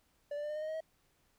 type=tone with pitch steps; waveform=triangle; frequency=580 / 588.1 / 596.3 / 604.6 / 613.1 / 621.6 / 630.3 / 639.1 Hz; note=D5 / D5 / D5 / D#5 / D#5 / D#5 / D#5 / D#5; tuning=-22 / +2 / +26 / -50 / -26 / -2 / +22 / +46 cents; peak=-34 dBFS; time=0.31-0.806 s; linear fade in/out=5 ms; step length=62 ms; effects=pink hiss -73 dBFS RMS until 1.38 s